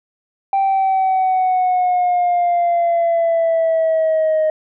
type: exponential sweep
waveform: sine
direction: down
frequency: 784 to 622.3 Hz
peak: -11 dBFS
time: 0.53-4.5 s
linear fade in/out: 2 ms
effects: tanh soft clip ceiling -11 dBFS